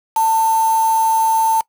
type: tone with quantisation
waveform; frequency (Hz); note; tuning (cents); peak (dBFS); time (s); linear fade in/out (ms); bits
sine; 893; A5; +25; -12; 0.16-1.61; 5; 4
effects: noise-tail reverb RT60 0.1 s tail -22 dB re dry